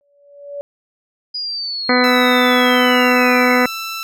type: tone with exponential growth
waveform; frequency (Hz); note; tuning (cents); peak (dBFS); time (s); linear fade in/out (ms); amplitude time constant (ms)
sine; 571; D5; -49; -22; 0.01-0.61; 0; 130
type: linear sweep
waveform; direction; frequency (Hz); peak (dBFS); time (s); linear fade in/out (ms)
sine; down; 4933 to 2139; -21; 1.34-3.56; 10
type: harmonic tone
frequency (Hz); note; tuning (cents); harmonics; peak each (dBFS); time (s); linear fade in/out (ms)
249.2; B3; +16; 1 / 2 / 3 / 4 / 5 / 6 / 7 / 8 / 9; -16 / -17 / -22 / -23 / -21 / -22 / -25 / -19 / -25; 1.89-3.66; 2
type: tone with pitch glide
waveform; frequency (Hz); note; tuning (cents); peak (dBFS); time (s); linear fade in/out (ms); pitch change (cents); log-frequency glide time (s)
15% pulse; 1318.5 to 1331.5; E6 to E6; 0 to +17; -17; 2.04-4.03; 0; +17; 2.76-3.04
effects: none